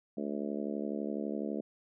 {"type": "harmonic tone", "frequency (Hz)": 72, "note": "D2", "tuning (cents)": -34, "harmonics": [3, 4, 5, 6, 7, 8, 9], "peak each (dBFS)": [-37, -39, -41, -43, -44, -45, -46], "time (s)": [0.17, 1.61], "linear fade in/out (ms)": 5, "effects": []}